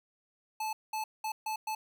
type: tone bursts at uneven times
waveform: square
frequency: 869 Hz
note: A5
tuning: 22 cents flat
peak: -33 dBFS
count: 5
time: 0.6-0.73 / 0.93-1.04 / 1.24-1.32 / 1.46-1.56 / 1.67-1.75 s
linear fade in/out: 5 ms
effects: none